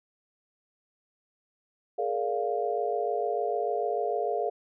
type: chord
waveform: sine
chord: Bb dominant seventh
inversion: third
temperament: just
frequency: 419.5 / 466.2 / 582.7 / 699.2 Hz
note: Ab4 / Bb4 / D5 / F5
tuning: +17 / 0 / -14 / +2 cents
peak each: -31 / -32 / -35 / -30 dBFS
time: 1.98-4.5 s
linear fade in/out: 10 ms
effects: none